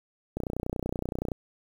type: click train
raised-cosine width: 2 ms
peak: -17 dBFS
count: 30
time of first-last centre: 0.37-1.318 s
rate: 30.6 Hz
effects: 8-bit